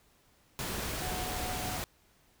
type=tone in noise; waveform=sine; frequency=733 Hz; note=F#5; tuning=16 cents flat; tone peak=-40 dBFS; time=1.02-1.77 s; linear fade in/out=0 ms; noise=pink; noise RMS=-36 dBFS; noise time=0.59-1.84 s; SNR=-7 dB; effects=pink hiss -66 dBFS RMS until 2.4 s